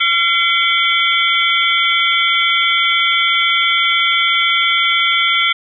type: tone cluster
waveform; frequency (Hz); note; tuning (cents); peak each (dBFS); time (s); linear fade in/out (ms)
sine; 1369 / 2055 / 2255 / 3141 / 3424; F6 / C7 / C#7 / G7 / A7; -35 / -32 / +29 / +3 / -48; -18; 0-5.53; 10
effects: none